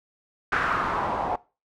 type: noise with low-pass filter sweep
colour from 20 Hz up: white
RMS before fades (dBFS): -26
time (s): 0.52-1.36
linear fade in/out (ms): 5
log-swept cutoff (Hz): 1600 to 760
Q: 3.4
effects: noise-tail reverb RT60 0.3 s tail -21 dB re dry